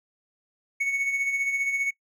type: tone with tremolo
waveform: triangle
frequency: 2217 Hz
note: C#7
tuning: in tune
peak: -20 dBFS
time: 0.8-1.91 s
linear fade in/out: 10 ms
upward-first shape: sine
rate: 15 Hz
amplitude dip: 50%
effects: noise-tail reverb RT60 0.1 s tail -22 dB re dry